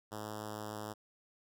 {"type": "tone with notch filter", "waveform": "5% pulse", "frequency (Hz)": 106.5, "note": "G#2", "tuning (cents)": 44, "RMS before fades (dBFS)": -43, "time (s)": [0.11, 0.94], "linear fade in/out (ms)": 20, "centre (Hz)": 2400, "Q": 1.1, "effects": []}